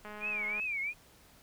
click train, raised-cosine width 0.5 ms, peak -31 dBFS, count 116, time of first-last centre 0.05-0.598 s, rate 210 Hz
sine tone with vibrato, 2367 Hz, D7, 13 cents sharp, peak -32 dBFS, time 0.2-0.94 s, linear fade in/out 50 ms, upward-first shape triangle, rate 2.9 Hz, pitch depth 180 cents each way
effects pink hiss -60 dBFS RMS until 1.42 s

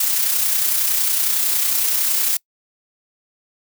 blue noise with amplitude modulation, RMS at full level -17 dBFS, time 0-2.37 s, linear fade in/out 5 ms, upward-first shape sine, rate 30.9 Hz, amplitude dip 35%, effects noise-tail reverb RT60 0.1 s tail -25 dB re dry

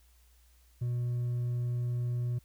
sine tone with hard clipping, 121.7 Hz, B2, 25 cents flat, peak -30 dBFS, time 0.81-2.39 s, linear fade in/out 10 ms, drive 2 dB, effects added 60 Hz sine -60 dBFS peak until 2.44 s + white hiss -68 dBFS RMS until 2.44 s

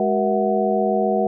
sine tone cluster, 208 / 377.3 / 472.8 / 653 / 740 Hz, G#3 / F#4 / A#4 / E5 / F#5, +3 / +34 / +24 / -17 / 0 cents, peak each -23 dBFS, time 0-1.27 s, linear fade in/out 2 ms, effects none

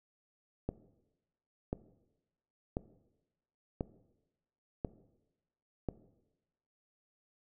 click train, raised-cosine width 2 ms, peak -20 dBFS, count 6, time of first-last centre 0.69-5.888 s, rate 0.962 Hz, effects noise-tail reverb RT60 1.0 s tail -17 dB re dry

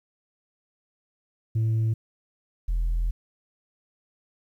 sine tone pair in turn, 111.5 / 41.79 Hz, A2 / E1, +23 / +24 cents, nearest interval octave + perfect fourth, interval 1699 cents, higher first, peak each -18 / -20 dBFS, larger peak first, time 1.55-1.94 / 2.68-3.11 s, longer second, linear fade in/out 10 ms, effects tanh soft clip ceiling -20 dBFS + 10-bit

